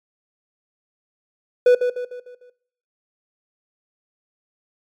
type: tone with echo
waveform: triangle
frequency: 493.9 Hz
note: B4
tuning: in tune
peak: -7 dBFS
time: 1.66-1.75 s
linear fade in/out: 5 ms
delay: 150 ms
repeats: 5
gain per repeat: -7 dB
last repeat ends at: 2.5 s
effects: noise-tail reverb RT60 0.6 s tail -20 dB re dry + MP3 96 kbps